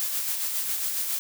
blue noise with tremolo, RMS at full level -27 dBFS, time 0-1.19 s, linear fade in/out 0 ms, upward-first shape sine, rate 7.3 Hz, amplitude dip 35%, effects none

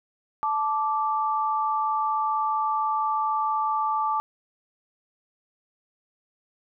sine tone pair together, 873.9 / 1171 Hz, A5 / D6, -12 / -5 cents, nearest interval perfect fourth, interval 507 cents, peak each -25 dBFS, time 0.43-4.2 s, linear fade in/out 0 ms, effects none

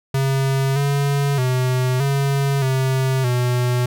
square tone with pitch steps, 135.1 / 141.1 / 127.5 / 139 / 131.9 / 123.6 Hz, C#3 / C#3 / C3 / C#3 / C3 / B2, -44 / +31 / -44 / +5 / +14 / +2 cents, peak -17 dBFS, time 0.14-3.86 s, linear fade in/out 5 ms, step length 620 ms, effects none

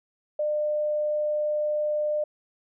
sine tone, 601 Hz, D5, 40 cents sharp, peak -23 dBFS, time 0.39-2.24 s, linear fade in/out 5 ms, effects none

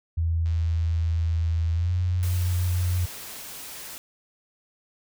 sine tone with pitch glide, 82.41 to 89.35 Hz, E2 to F2, 0 to +40 cents, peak -21 dBFS, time 0.17-3.06 s, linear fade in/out 10 ms, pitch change +140 cents, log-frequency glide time 1.73-1.93 s
click train, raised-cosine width 0.2 ms, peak -31 dBFS, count 315, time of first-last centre 0.46-3.367 s, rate 108 Hz
white noise, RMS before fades -39 dBFS, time 2.23-3.98 s, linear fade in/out 0 ms
effects none

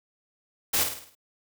white noise with echo, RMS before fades -24 dBFS, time 0.73-0.84 s, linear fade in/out 10 ms, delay 52 ms, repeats 6, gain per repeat -6 dB, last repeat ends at 1.152 s, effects none

